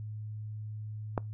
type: click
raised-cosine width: 1 ms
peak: -15 dBFS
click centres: 1.178 s
effects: noise-tail reverb RT60 0.2 s tail -24 dB re dry + added 107 Hz sine -37 dBFS peak until 1.33 s